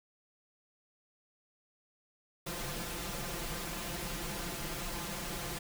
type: noise with comb filter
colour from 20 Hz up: pink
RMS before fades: -39 dBFS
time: 2.46-5.59 s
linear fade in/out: 10 ms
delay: 5.8 ms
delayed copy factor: +0.85
effects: none